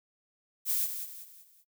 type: noise with echo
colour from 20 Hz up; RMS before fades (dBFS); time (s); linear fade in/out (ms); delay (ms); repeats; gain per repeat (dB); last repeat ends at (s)
violet; -29; 0.65-0.89; 50; 190; 4; -8; 1.65
effects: noise-tail reverb RT60 0.1 s tail -22 dB re dry